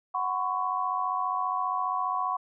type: chord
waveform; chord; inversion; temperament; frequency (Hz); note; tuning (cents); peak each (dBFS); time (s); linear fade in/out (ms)
sine; F# suspended fourth; none; equal with one note detuned; 740 / 1013.8 / 1108.7; F#5 / B5 / C#6; 0 / +45 / 0; -32 / -31 / -29; 0.14-2.37; 10
effects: none